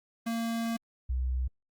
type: tone pair in turn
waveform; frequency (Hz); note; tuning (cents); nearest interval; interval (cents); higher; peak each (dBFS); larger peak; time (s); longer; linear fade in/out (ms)
square / sine; 229.6 / 63.41; A#3 / B1; -26 / +46; octave + minor seventh; 2228; first; -30 / -27; second; 0.26-0.77 / 1.09-1.48; first; 10
effects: Opus 32 kbps